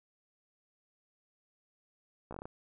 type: slowing click train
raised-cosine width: 1 ms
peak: -29 dBFS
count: 7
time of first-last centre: 2.31-2.455 s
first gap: 15 ms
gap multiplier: 1.19
effects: none